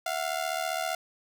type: ring-modulated tone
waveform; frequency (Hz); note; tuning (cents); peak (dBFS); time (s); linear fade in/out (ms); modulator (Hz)
sawtooth; 698.5; F5; 0; -22; 0.06-0.95; 2; 37.6
effects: none